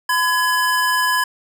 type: tone pair together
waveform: square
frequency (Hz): 1012 / 1680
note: B5 / G#6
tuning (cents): +42 / +19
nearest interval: major sixth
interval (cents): 877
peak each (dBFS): -19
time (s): 0.09-1.24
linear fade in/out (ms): 5
effects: none